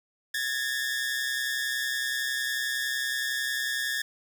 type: tone pair together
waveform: sawtooth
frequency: 1672 / 1802.9 Hz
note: G#6 / A6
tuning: +11 / +42 cents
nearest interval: minor second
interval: 131 cents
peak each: -27 / -27 dBFS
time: 0.34-4.02 s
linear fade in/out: 5 ms
effects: none